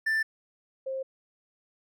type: tone pair in turn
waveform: triangle / sine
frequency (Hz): 1773 / 530.8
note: A6 / C5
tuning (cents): +13 / +25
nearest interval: octave + major sixth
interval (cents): 2088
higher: first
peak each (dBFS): -22 / -30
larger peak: first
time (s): 0.06-0.23 / 0.86-1.03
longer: neither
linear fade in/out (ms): 10
effects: none